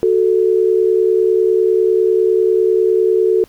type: tone pair together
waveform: sine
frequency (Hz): 370 / 440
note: F#4 / A4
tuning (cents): 0 / 0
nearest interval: minor third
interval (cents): 300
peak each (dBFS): -13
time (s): 0.03-3.44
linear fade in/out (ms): 0
effects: pink hiss -49 dBFS RMS until 3.48 s